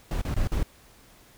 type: noise with dropouts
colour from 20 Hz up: brown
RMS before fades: -25 dBFS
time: 0.11-0.63 s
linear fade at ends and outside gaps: 2 ms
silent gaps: 0.215-0.25 / 0.342-0.364 / 0.474-0.518 s
effects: pink hiss -55 dBFS RMS until 1.37 s